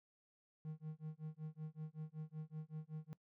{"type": "tone with tremolo", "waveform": "triangle", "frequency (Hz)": 155.56, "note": "D#3", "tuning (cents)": 0, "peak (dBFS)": -40, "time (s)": [0.65, 3.13], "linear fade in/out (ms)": 0, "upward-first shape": "sine", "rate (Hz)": 5.3, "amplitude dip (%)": 100, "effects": ["noise-tail reverb RT60 0.1 s tail -19 dB re dry"]}